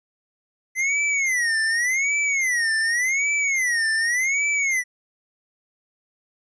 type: tone with vibrato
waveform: square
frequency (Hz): 2028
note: B6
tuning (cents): +45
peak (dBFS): -20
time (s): 0.75-4.84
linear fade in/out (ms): 50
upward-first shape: sine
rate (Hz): 0.87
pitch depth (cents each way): 230
effects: resampled to 22050 Hz